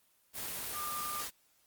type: tone in noise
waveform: sine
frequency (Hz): 1200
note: D6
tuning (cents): +37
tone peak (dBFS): -38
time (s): 0.72-1.25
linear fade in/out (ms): 50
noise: white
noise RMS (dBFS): -39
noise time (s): 0.33-1.31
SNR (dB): -2
effects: white hiss -70 dBFS RMS until 1.66 s + Opus 24 kbps